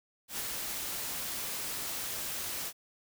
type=noise with ADSR envelope; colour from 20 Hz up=white; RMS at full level=-34 dBFS; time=0.28-2.73 s; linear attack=120 ms; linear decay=3 ms; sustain=-3 dB; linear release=59 ms; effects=none